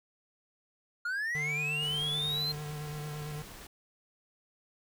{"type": "linear sweep", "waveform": "triangle", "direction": "up", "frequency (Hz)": [1396.9, 4181], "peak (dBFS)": -29, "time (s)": [1.05, 2.52], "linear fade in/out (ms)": 5}
{"type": "tone with vibrato", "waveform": "square", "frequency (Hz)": 149.5, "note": "D3", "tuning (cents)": 31, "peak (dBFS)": -38, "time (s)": [1.35, 3.42], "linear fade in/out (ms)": 0, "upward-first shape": "sine", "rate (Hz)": 8.9, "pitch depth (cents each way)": 25}
{"type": "noise", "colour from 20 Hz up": "pink", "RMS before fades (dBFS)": -48, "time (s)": [1.82, 3.67], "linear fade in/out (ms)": 5}
{"effects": []}